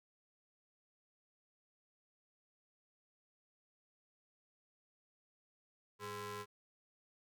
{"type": "ring-modulated tone", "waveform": "sawtooth", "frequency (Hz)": 307.3, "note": "D#4", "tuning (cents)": -21, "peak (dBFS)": -36, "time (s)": [5.99, 6.46], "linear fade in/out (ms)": 50, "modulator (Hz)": 722, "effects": []}